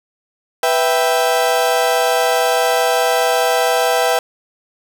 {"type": "chord", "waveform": "35% pulse", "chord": "E minor", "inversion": "second", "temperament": "equal", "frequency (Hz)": [493.9, 659.3, 784], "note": ["B4", "E5", "G5"], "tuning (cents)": [0, 0, 0], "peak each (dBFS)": -16, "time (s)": [0.63, 4.19], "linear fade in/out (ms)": 2, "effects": []}